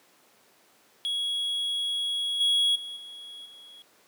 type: tone with level steps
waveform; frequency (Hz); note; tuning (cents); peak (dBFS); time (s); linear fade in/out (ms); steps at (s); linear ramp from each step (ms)
triangle; 3330; G#7; +4; -25 / -19 / -34 / -39 / -45; 1.05-3.82; 0; 2.4 / 2.75 / 2.96 / 3.45; 10
effects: pink hiss -60 dBFS RMS until 4.07 s + high-pass 300 Hz 12 dB/octave